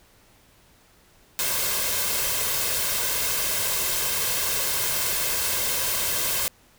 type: noise with comb filter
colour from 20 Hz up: white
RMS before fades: -25 dBFS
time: 1.39-6.48 s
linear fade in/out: 0 ms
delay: 1.9 ms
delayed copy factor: +0.55
effects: pink hiss -57 dBFS RMS until 6.78 s

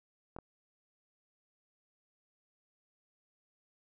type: clicks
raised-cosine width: 1 ms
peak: -30 dBFS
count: 2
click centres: 0.364 / 0.387 s
effects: none

